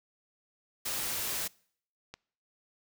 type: noise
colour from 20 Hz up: white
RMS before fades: -34 dBFS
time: 0.85-1.48 s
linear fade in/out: 10 ms
type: clicks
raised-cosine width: 0.2 ms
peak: -26 dBFS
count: 2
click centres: 1.343 / 2.14 s
effects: noise-tail reverb RT60 0.6 s tail -25 dB re dry